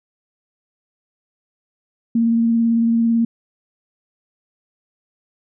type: tone with vibrato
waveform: sine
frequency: 230.4 Hz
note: A#3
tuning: 20 cents flat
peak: -13 dBFS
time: 2.15-3.25 s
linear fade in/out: 5 ms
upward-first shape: triangle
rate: 18 Hz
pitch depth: 19 cents each way
effects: none